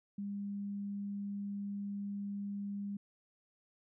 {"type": "tone", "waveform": "sine", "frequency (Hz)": 201.4, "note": "G3", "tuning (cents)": 47, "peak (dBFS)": -37, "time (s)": [0.18, 2.97], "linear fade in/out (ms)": 5, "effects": []}